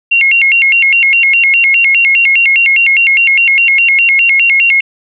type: tone with vibrato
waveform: sine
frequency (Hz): 2441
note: D#7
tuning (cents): -34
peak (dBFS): -5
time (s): 0.11-4.81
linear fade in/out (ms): 10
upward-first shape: square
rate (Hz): 4.9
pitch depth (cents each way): 210
effects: none